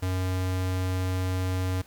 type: tone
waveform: square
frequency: 92.5 Hz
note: F#2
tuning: in tune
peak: -26 dBFS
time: 0.02-1.82 s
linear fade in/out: 10 ms
effects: pink hiss -55 dBFS RMS until 1.86 s